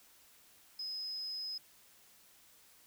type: tone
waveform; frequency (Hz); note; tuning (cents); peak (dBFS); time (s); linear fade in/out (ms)
sine; 5070; D#8; +32; -38; 0.79-1.58; 5
effects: white hiss -63 dBFS RMS until 2.86 s